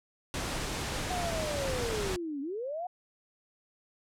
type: noise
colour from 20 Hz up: pink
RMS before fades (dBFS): -34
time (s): 0.34-2.16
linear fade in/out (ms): 0
type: linear two-way sweep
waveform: sine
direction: down then up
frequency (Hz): 740 to 268.6 to 740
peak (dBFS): -33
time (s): 1.1-2.87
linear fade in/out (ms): 5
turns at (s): 2.41
effects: low-pass 9000 Hz 12 dB/octave